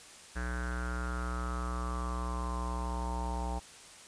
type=tone with low-pass filter sweep; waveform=square; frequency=61.1 Hz; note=B1; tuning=18 cents flat; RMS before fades=-35 dBFS; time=0.35-3.6 s; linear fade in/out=20 ms; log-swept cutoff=1600 to 850 Hz; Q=8.2; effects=white hiss -52 dBFS RMS until 4.07 s + resampled to 22050 Hz